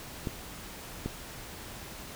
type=clicks; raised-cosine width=3 ms; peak=-19 dBFS; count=2; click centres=0.272 / 1.06 s; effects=pink hiss -44 dBFS RMS until 2.15 s